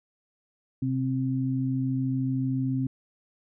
sine tone pair together, 129.9 / 263.5 Hz, C3 / C4, -12 / +12 cents, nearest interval octave, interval 1224 cents, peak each -27 dBFS, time 0.82-2.87 s, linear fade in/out 5 ms, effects none

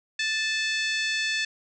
harmonic tone with a mistuned harmonic, 880 Hz, A5, in tune, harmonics 2 / 3 / 4 / 5 / 6 / 7 / 8 / 9, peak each -28 / -30 / -32 / -34 / -38 / -40 / -44 / -45 dBFS, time 0.19-1.45 s, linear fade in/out 5 ms, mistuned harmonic 3, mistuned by -23 cents, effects none

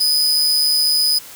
40% pulse tone with amplitude modulation, 4988 Hz, D#8, 3 cents sharp, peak -10 dBFS, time 0-1.19 s, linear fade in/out 10 ms, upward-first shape sine, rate 214 Hz, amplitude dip 50%, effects white hiss -38 dBFS RMS until 1.35 s

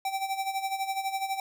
square tone with tremolo, 776 Hz, G5, 18 cents flat, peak -27 dBFS, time 0.05-1.4 s, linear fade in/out 2 ms, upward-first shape sine, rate 12 Hz, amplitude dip 70%, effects none

